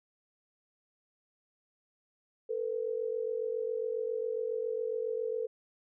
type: tone pair together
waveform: sine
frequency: 446.6 / 493.9 Hz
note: A4 / B4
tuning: +26 / 0 cents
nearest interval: major second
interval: 174 cents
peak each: -33 / -35 dBFS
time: 2.49-5.47 s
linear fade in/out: 10 ms
effects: none